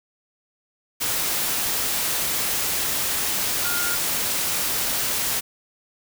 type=tone in noise; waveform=sine; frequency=1415 Hz; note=F6; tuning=22 cents sharp; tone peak=-27 dBFS; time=3.64-3.96 s; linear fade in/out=20 ms; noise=white; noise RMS=-24 dBFS; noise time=1-5.41 s; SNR=-6 dB; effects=none